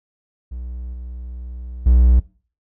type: tone with level steps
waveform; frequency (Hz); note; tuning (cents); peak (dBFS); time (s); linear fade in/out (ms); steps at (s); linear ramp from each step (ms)
triangle; 61.2; B1; -15; -25 / -27 / -7; 0.51-2.2; 10; 0.93 / 1.86; 5
effects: noise-tail reverb RT60 0.4 s tail -21 dB re dry

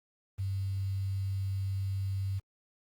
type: tone with quantisation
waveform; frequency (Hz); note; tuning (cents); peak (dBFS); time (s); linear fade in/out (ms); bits
sine; 97; G2; -18; -30; 0.38-2.4; 20; 9
effects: Opus 32 kbps

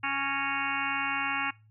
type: harmonic tone with a mistuned harmonic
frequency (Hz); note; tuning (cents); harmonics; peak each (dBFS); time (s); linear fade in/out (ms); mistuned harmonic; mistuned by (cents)
276.8; C#4; -2; 1 / 3 / 4 / 5 / 6 / 7 / 8 / 9 / 10; -41 / -36 / -35 / -35 / -37 / -39 / -35 / -38 / -35; 0.03-1.51; 10; 7; -69
effects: noise-tail reverb RT60 0.3 s tail -23 dB re dry + added 108 Hz sine -56 dBFS peak until 1.7 s

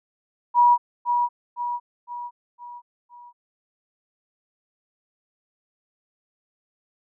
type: tone with echo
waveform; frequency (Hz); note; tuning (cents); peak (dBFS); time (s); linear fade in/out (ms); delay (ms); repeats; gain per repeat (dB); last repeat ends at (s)
sine; 965; B5; -40; -12; 0.54-0.78; 50; 510; 5; -6; 3.33
effects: none

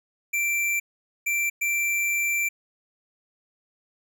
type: tone bursts at uneven times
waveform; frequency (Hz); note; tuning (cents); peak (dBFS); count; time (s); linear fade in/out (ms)
square; 2349; D7; 0; -23; 3; 0.33-0.8 / 1.26-1.5 / 1.61-2.49; 10
effects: none

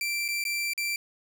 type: tone with dropouts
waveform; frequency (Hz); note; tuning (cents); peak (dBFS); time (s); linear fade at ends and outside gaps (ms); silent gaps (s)
sawtooth; 2349; D7; 0; -24; 0.01-0.96; 2; 0.281-0.286 / 0.44-0.451 / 0.735-0.777
effects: none

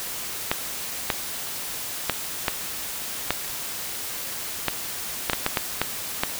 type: clicks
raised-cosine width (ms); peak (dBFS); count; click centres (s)
0.3; -4; 12; 0.515 / 1.102 / 2.097 / 2.482 / 3.306 / 4.683 / 5.298 / 5.333 / 5.464 / 5.572 / 5.816 / 6.235
effects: white hiss -32 dBFS RMS until 6.39 s

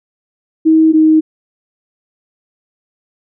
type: tone pair in turn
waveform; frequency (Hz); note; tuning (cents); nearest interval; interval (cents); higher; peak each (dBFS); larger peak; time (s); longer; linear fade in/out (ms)
sine; 318.4 / 314; D#4 / D#4; +40 / +16; unison; 24; first; -5; neither; 0.65-0.93 / 0.93-1.21; neither; 20
effects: none

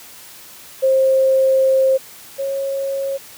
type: tone pair in turn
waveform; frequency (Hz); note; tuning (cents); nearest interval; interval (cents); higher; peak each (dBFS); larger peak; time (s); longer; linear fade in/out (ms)
sine; 530 / 547.4; C5 / C#5; +22 / -22; minor second; 56; second; -11 / -19; first; 0.82-1.98 / 2.38-3.18; first; 20
effects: white hiss -40 dBFS RMS until 3.37 s + high-pass 60 Hz 12 dB/octave

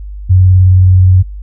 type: tone with vibrato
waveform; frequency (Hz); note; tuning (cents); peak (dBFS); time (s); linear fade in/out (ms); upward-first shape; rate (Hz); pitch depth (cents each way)
sine; 92.5; F#2; 0; -3; 0.29-1.23; 20; sine; 19; 21
effects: noise-tail reverb RT60 0.1 s tail -20 dB re dry + added 50 Hz sine -22 dBFS peak until 1.42 s

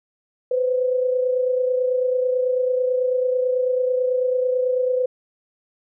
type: tone pair together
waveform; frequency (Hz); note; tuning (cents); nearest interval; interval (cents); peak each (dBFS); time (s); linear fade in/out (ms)
sine; 503.9 / 533; B4 / C5; +35 / +32; minor second; 97; -18 / -27; 0.51-5.06; 5
effects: none

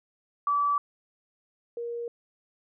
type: tone pair in turn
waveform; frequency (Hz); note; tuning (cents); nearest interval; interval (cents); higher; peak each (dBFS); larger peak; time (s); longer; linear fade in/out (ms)
sine; 1153 / 471.5; D6 / A#4; -32 / +20; octave + minor third; 1548; first; -22 / -31; first; 0.47-0.78 / 1.77-2.08; neither; 2
effects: none

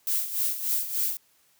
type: noise with tremolo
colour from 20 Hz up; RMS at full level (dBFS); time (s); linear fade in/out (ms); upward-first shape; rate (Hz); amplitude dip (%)
violet; -25; 0.07-1.17; 0; sine; 3.4; 70
effects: white hiss -64 dBFS RMS until 1.59 s + high-pass 60 Hz 12 dB/octave

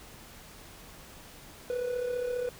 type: tone with amplitude modulation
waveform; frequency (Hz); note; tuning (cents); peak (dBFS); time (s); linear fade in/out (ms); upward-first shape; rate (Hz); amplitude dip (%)
triangle; 492.6; B4; -5; -25; 1.7-2.49; 0; sine; 34.9; 55
effects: pink hiss -50 dBFS RMS until 2.59 s

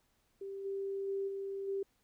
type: tone with level steps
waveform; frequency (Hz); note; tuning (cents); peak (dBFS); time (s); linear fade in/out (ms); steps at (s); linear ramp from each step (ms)
sine; 392.5; G4; +2; -40 / -35 / -33 / -37 / -33; 0.41-1.83; 5; 0.64 / 1.07 / 1.27 / 1.67; 20
effects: pink hiss -75 dBFS RMS until 2.03 s

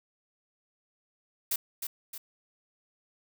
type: noise with echo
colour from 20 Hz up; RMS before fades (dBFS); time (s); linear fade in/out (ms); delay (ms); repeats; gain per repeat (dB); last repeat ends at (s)
blue; -29; 1.51-1.56; 5; 310; 2; -6; 2.18
effects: none

